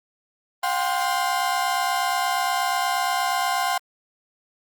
35% pulse chord, F suspended second, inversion none, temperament equal with one note detuned, 715.6 / 784 / 1046.5 Hz, F5 / G5 / C6, +42 / 0 / 0 cents, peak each -24 dBFS, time 0.63-3.78 s, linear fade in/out 5 ms, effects Opus 32 kbps

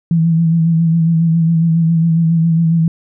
sine tone with vibrato, 164.81 Hz, E3, in tune, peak -9 dBFS, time 0.11-2.88 s, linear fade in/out 2 ms, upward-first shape sine, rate 7.3 Hz, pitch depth 37 cents each way, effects none

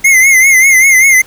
square tone with vibrato, 2107 Hz, C7, 12 cents sharp, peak -4 dBFS, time 0.04-1.22 s, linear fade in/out 10 ms, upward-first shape triangle, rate 5.1 Hz, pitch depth 91 cents each way, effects pink hiss -38 dBFS RMS until 1.26 s

